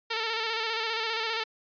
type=tone with vibrato; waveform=5% pulse; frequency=449 Hz; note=A4; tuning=35 cents sharp; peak=-16 dBFS; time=0.1-1.44 s; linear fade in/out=10 ms; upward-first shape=square; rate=15 Hz; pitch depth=37 cents each way; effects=resampled to 11025 Hz